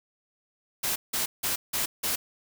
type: noise bursts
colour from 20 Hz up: white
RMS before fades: -28 dBFS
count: 5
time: 0.83-2.16 s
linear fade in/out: 10 ms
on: 130 ms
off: 170 ms
effects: none